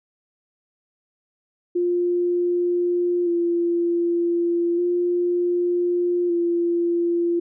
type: tone with vibrato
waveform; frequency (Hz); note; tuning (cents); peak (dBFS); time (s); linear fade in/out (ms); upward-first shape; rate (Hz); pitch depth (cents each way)
sine; 347.5; F4; -9; -18; 1.75-7.4; 10; square; 0.33; 21
effects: none